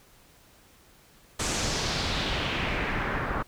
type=noise with low-pass filter sweep; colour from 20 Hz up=pink; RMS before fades=-29 dBFS; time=1.39-3.43 s; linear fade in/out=10 ms; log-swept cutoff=7900 to 1300 Hz; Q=2; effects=pink hiss -57 dBFS RMS until 3.47 s